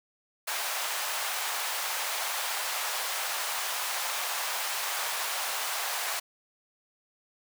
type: high-pass noise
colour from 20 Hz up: pink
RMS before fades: -32 dBFS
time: 0.47-6.2 s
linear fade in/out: 10 ms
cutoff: 700 Hz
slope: 24 dB/octave
effects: none